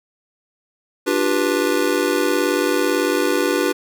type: chord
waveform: square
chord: G dominant seventh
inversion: second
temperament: just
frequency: 294 / 352.8 / 392 / 490 Hz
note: D4 / F4 / G4 / B4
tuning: +2 / +18 / 0 / -14 cents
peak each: -23 dBFS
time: 1.06-3.73 s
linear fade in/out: 20 ms
effects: none